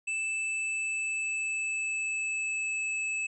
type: tone with pitch glide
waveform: square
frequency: 2637 to 2608 Hz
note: E7 to E7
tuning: 0 to -19 cents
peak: -30 dBFS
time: 0.07-3.27 s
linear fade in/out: 10 ms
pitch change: -19 cents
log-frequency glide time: 0.19-2.87 s
effects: resampled to 24000 Hz